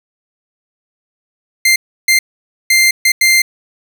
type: tone bursts at uneven times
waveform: sawtooth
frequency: 2093 Hz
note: C7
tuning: in tune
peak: -4 dBFS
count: 5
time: 1.65-1.76 / 2.08-2.19 / 2.7-2.91 / 3.05-3.12 / 3.21-3.42 s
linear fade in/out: 5 ms
effects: none